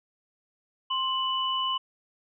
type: tone pair together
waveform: sine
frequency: 1051 / 2973 Hz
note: C6 / F#7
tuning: +7 / +8 cents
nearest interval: octave + tritone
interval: 1801 cents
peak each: -28 dBFS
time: 0.9-1.78 s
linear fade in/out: 10 ms
effects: none